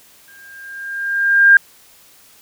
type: tone with exponential growth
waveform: sine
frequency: 1603 Hz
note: G6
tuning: 38 cents sharp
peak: -3 dBFS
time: 0.28-1.57 s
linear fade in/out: 2 ms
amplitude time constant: 280 ms
effects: white hiss -48 dBFS RMS until 2.41 s